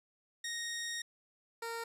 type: tone pair in turn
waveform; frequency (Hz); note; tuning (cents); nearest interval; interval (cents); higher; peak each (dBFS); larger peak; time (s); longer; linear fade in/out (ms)
15% pulse; 1866 / 461.3; A#6 / A#4; +1 / -18; 2 octaves; 2419; first; -31 / -32; first; 0.44-1.02 / 1.62-1.84; first; 5
effects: resampled to 32000 Hz